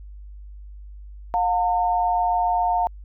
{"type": "tone pair together", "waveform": "sine", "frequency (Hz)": [714, 906.4], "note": ["F5", "A#5"], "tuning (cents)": [38, -49], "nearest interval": "major third", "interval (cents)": 413, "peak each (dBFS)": [-20, -22], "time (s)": [1.34, 2.87], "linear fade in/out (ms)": 0, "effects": ["added 50 Hz sine -37 dBFS peak until 3.04 s"]}